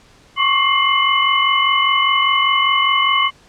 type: tone cluster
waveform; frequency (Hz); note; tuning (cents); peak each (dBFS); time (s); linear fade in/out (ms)
sine; 1089 / 1134 / 2114 / 2984; C#6 / C#6 / C7 / F#7; -31 / +39 / +17 / +14; -18; 0.36-3.31; 50
effects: pink hiss -49 dBFS RMS until 3.48 s + low-pass 7000 Hz 12 dB/octave